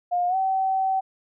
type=tone with pitch glide; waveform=sine; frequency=710 to 765.4 Hz; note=F5 to G5; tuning=+28 to -42 cents; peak=-20 dBFS; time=0.11-1.01 s; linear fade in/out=20 ms; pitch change=+130 cents; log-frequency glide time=0.28-0.36 s; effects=none